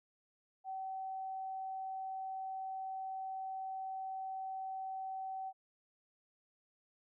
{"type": "tone", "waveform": "sine", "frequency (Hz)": 764, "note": "G5", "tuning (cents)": -45, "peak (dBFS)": -39, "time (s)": [0.64, 5.53], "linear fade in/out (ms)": 50, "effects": []}